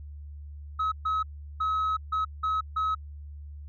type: tone bursts at uneven times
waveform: sine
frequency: 1281 Hz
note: E6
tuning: 50 cents flat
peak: -22 dBFS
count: 6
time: 0.79-0.92 / 1.05-1.23 / 1.6-1.97 / 2.12-2.25 / 2.43-2.61 / 2.76-2.95 s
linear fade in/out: 10 ms
effects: tanh soft clip ceiling -23 dBFS + added 73 Hz sine -39 dBFS peak until 3.68 s